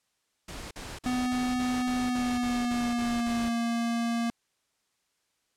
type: noise bursts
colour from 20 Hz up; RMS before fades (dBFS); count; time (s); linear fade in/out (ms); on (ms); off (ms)
pink; -40; 11; 0.48-3.49; 5; 230; 48
type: clicks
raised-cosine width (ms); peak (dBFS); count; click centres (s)
5; -35; 8; 0.907 / 1.559 / 1.591 / 1.751 / 2.185 / 2.379 / 2.47 / 3.133
type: tone with pitch glide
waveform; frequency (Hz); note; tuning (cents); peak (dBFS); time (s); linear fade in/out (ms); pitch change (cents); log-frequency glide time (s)
square; 250 to 233.3; B3 to A#3; +21 to +2; -27; 1.06-4.3; 0; -119; 1.95-3.48
effects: white hiss -75 dBFS RMS until 5.56 s + low-pass 9000 Hz 12 dB/octave